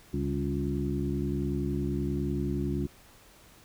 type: harmonic tone with a mistuned harmonic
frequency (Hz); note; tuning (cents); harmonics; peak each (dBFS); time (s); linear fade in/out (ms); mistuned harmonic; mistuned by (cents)
70.5; C#2; +30; 1 / 2 / 3 / 4 / 5; -34 / -33 / -34 / -34 / -35; 0.13-2.87; 10; 3; -77
effects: pink hiss -56 dBFS RMS until 3.64 s